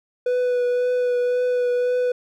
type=tone with vibrato; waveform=triangle; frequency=493.9 Hz; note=B4; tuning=in tune; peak=-16 dBFS; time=0.26-2.12 s; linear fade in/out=5 ms; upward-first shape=triangle; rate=1.9 Hz; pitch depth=17 cents each way; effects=none